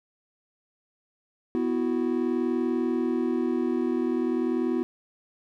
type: chord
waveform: triangle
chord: B suspended fourth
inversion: none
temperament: equal with one note detuned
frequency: 249.5 / 329.6 / 370 Hz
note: B3 / E4 / F#4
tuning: +18 / 0 / 0 cents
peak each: -25 / -26 / -27 dBFS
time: 1.55-4.83 s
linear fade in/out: 0 ms
effects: none